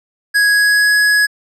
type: tone with pitch glide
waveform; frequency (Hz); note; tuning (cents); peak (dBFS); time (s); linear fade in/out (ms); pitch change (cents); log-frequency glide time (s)
square; 1661.2 to 1677.6; G#6 to G#6; 0 to +17; -10; 0.34-1.27; 20; +17; 0.49-0.96
effects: low-pass 11000 Hz 12 dB/octave